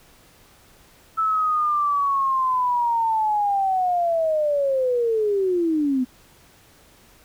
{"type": "linear sweep", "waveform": "sine", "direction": "down", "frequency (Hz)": [1318.5, 246.9], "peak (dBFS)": -18, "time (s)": [1.17, 6.05], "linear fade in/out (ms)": 20, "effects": ["pink hiss -53 dBFS RMS until 7.24 s"]}